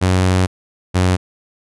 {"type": "tone pair in turn", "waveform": "sawtooth", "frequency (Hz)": [92.5, 91.49], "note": ["F#2", "F#2"], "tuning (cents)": [0, -19], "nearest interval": "unison", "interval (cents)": 19, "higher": "first", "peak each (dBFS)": -8, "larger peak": "neither", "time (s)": [[0.01, 0.47], [0.94, 1.17]], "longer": "first", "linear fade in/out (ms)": 20, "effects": ["resampled to 24000 Hz"]}